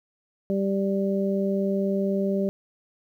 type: harmonic tone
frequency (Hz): 196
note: G3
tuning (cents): 0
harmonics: 1 / 2 / 3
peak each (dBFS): -24 / -27 / -29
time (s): 0.5-2.49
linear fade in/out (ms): 0
effects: 10-bit